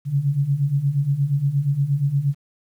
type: beating tone pair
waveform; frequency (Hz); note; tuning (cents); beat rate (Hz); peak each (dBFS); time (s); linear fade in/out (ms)
sine; 135.6 / 144.1; C#3 / D3; -38 / -33; 8.5; -23 / -19; 0.05-2.35; 50
effects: 9-bit